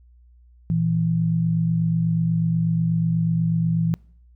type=tone pair together; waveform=sine; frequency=117.3 / 165.5 Hz; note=A#2 / E3; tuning=+11 / +7 cents; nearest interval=tritone; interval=596 cents; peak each=-25 / -19 dBFS; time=0.7-3.94 s; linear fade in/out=0 ms; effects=noise-tail reverb RT60 0.6 s tail -25 dB re dry + added 60 Hz sine -49 dBFS peak until 4.35 s